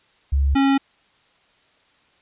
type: tone pair in turn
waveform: sine / square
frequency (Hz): 69.3 / 273.7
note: C#2 / C#4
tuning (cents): 0 / -22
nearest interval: 2 octaves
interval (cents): 2378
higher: second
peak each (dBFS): -15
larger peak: neither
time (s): 0.32-0.55 / 0.55-0.78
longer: neither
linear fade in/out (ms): 10
effects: white hiss -59 dBFS RMS until 2.21 s + resampled to 8000 Hz